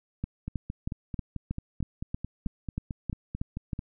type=two click trains; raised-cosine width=5 ms; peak=-21 / -18 dBFS; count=16 / 12; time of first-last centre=0.48-3.791 / 0.24-3.732 s; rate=4.53 / 3.15 Hz; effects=none